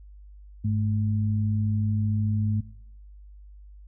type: tone pair together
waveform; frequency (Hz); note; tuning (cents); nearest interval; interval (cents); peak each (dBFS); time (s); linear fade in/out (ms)
sine; 102.58 / 216.1; G#2 / A3; -21 / -31; octave + minor second; 1290; -23 / -28; 0.64-2.61; 10
effects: noise-tail reverb RT60 0.8 s tail -23 dB re dry + added 50 Hz sine -44 dBFS peak until 3.87 s